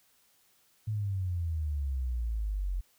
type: exponential sweep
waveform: sine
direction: down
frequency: 110 to 44.14 Hz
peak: -29 dBFS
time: 0.87-2.81 s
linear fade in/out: 10 ms
effects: white hiss -67 dBFS RMS until 2.98 s